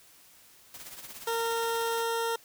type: noise with tremolo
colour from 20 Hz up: white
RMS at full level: -42 dBFS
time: 0.74-2.03 s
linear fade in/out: 2 ms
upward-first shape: triangle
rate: 17 Hz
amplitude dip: 70%
type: tone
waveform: 20% pulse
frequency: 460 Hz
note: A#4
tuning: 23 cents flat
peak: -23 dBFS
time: 1.27-2.36 s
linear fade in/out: 5 ms
effects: white hiss -57 dBFS RMS until 2.44 s